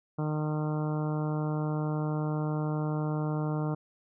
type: harmonic tone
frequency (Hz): 152.6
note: D#3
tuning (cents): -33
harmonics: 1 / 2 / 3 / 4 / 5 / 6 / 7 / 8 / 9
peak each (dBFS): -29 / -35 / -39 / -41 / -43 / -45 / -46 / -47 / -48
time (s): 0.18-3.75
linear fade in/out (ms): 10
effects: none